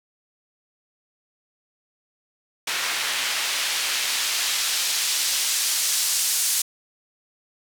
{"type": "noise with band-pass filter sweep", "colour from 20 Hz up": "white", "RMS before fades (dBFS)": -24, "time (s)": [2.67, 6.62], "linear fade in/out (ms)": 5, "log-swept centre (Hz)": [2000, 7300], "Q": 0.75, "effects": []}